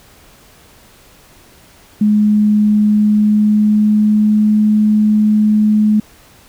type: tone with pitch glide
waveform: sine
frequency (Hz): 210.3 to 212.6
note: G#3 to G#3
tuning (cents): +22 to +41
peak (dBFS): -8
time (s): 2.01-6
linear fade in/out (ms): 5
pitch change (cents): +19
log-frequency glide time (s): 2.87-4.59
effects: pink hiss -45 dBFS RMS until 6.48 s